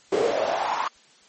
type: noise with high-pass filter sweep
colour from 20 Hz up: brown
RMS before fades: -24 dBFS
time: 0.12-0.88 s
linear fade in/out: 5 ms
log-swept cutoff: 400 to 1100 Hz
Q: 5.3
effects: white hiss -55 dBFS RMS until 1.28 s + MP3 32 kbps